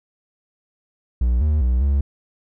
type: tone with pitch steps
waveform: triangle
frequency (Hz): 60.3 / 75.8 / 61.9 / 69.8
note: B1 / D#2 / B1 / C#2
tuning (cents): -41 / -45 / +5 / +13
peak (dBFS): -13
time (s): 1.21-2.01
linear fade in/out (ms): 5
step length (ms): 200
effects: none